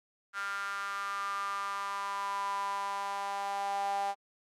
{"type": "tone with high-pass filter sweep", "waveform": "sawtooth", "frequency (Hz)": 199.2, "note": "G3", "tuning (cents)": 28, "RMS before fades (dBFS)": -35, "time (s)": [0.33, 4.15], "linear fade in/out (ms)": 50, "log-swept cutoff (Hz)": [1400, 770], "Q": 7.7, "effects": ["low-pass 10000 Hz 12 dB/octave", "Opus 48 kbps"]}